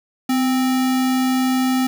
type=tone with sample-and-hold; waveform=sine; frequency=256.3 Hz; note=C4; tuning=36 cents flat; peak=-15 dBFS; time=0.29-1.87 s; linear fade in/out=5 ms; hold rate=1050 Hz; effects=none